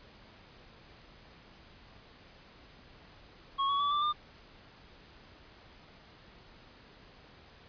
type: tone with pitch steps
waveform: square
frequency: 1098 / 1123 / 1148.6 / 1174.8 / 1201.5 Hz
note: C#6 / C#6 / D6 / D6 / D6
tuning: -17 / +22 / -39 / 0 / +39 cents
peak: -28 dBFS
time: 3.58-4.13 s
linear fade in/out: 20 ms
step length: 110 ms
effects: pink hiss -56 dBFS RMS until 7.68 s + resampled to 11025 Hz